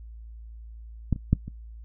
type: clicks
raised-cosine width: 5 ms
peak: -10 / -25 / -6 / -23 dBFS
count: 4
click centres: 1.127 / 1.161 / 1.33 / 1.48 s
effects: noise-tail reverb RT60 0.1 s tail -19 dB re dry + added 56 Hz sine -40 dBFS peak until 1.84 s